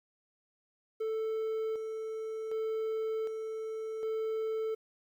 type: tone with tremolo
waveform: triangle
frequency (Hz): 441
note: A4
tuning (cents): +4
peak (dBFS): -29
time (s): 1-4.75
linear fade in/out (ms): 10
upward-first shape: square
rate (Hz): 0.66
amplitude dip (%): 40
effects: 11-bit